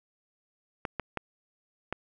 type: clicks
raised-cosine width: 0.5 ms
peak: -16 dBFS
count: 4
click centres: 0.852 / 0.997 / 1.173 / 1.926 s
effects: none